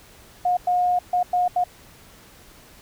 sine tone bursts at uneven times, 718 Hz, F5, 48 cents sharp, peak -17 dBFS, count 5, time 0.45-0.57 / 0.67-0.99 / 1.13-1.23 / 1.33-1.48 / 1.56-1.64 s, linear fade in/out 5 ms, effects pink hiss -49 dBFS RMS until 2.81 s

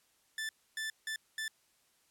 sawtooth tone bursts at uneven times, 1760 Hz, A6, in tune, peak -32 dBFS, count 4, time 0.38-0.49 / 0.77-0.9 / 1.07-1.16 / 1.38-1.48 s, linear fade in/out 2 ms, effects white hiss -71 dBFS RMS until 2.1 s + low-pass 12000 Hz 12 dB/octave

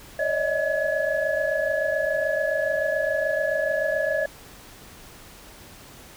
sine tone cluster, 561 / 610 / 637 / 1695 Hz, C#5 / D#5 / D#5 / G#6, +21 / -34 / +41 / +35 cents, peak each -27 dBFS, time 0.19-4.26 s, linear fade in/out 5 ms, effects pink hiss -46 dBFS RMS until 6.16 s

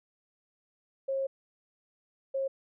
sine tone bursts at uneven times, 540 Hz, C#5, 45 cents flat, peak -28 dBFS, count 2, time 1.08-1.27 / 2.34-2.48 s, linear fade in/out 10 ms, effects none

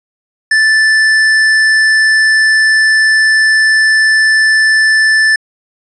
sine tone with tanh clipping, 1757 Hz, A6, 3 cents flat, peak -8 dBFS, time 0.51-5.36 s, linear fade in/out 5 ms, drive 12 dB, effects resampled to 22050 Hz

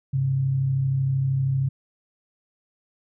sine tone pair together, 102.01 / 134.9 Hz, G#2 / C#3, -31 / -47 cents, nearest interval perfect fourth, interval 484 cents, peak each -31 / -20 dBFS, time 0.13-1.69 s, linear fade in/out 10 ms, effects none

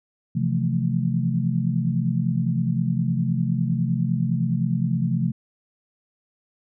sine chord, F major seventh, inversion second, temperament equal, 130.81 / 164.81 / 174.61 / 220 Hz, C3 / E3 / F3 / A3, 0 / 0 / 0 / 0 cents, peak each -24 / -26 / -25 / -27 dBFS, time 0.35-5.32 s, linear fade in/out 10 ms, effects none

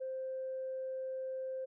sine tone, 523.3 Hz, C5, in tune, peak -36 dBFS, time 0-1.66 s, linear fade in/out 20 ms, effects tanh soft clip ceiling -32 dBFS

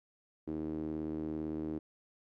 sawtooth tone with band-pass filter, 77.78 Hz, D#2, in tune, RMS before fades -38 dBFS, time 0.47-1.79 s, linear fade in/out 10 ms, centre 320 Hz, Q 4, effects none

